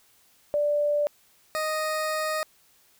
sine / 20% pulse tone pair in turn, 587.3 / 622.2 Hz, D5 / D#5, 0 / 0 cents, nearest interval minor second, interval 100 cents, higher second, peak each -21 dBFS, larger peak neither, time 0.54-1.07 / 1.55-2.43 s, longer second, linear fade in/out 0 ms, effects white hiss -61 dBFS RMS until 2.99 s

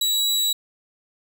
sawtooth tone, 3901 Hz, B7, 22 cents flat, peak -16 dBFS, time 0.01-0.53 s, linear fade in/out 5 ms, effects none

